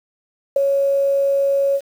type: tone with ADSR envelope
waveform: sine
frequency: 554.4 Hz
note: C#5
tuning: in tune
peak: -9 dBFS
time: 0.56-1.81 s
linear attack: 5 ms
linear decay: 9 ms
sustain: -5 dB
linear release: 57 ms
effects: 7-bit